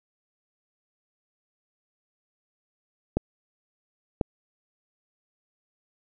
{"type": "clicks", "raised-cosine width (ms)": 2, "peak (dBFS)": -9, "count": 2, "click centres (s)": [3.17, 4.212], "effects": []}